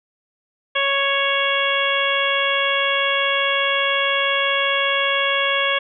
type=harmonic tone; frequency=554.4 Hz; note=C#5; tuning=in tune; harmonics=1 / 2 / 3 / 4 / 5 / 6; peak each=-24 / -24 / -24 / -24 / -24 / -24 dBFS; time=0.75-5.79 s; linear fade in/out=10 ms; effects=none